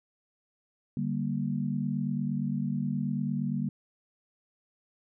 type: chord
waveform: sine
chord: G minor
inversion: second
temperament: just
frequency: 147 / 196 / 235.2 Hz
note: D3 / G3 / Bb3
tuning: +2 / 0 / +16 cents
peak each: -32 dBFS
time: 0.97-3.69 s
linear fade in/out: 2 ms
effects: none